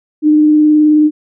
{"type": "tone with vibrato", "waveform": "sine", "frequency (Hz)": 303.4, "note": "D#4", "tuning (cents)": -44, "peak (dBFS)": -5, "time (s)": [0.22, 1.11], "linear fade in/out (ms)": 50, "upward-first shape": "triangle", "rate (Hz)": 19, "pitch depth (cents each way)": 18, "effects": []}